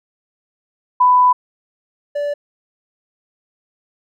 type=tone pair in turn; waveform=sine / triangle; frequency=996 / 580.3 Hz; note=B5 / D5; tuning=+14 / -21 cents; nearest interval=major sixth; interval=935 cents; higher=first; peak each=-8 / -16 dBFS; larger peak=first; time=1-1.33 / 2.15-2.34 s; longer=first; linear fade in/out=10 ms; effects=none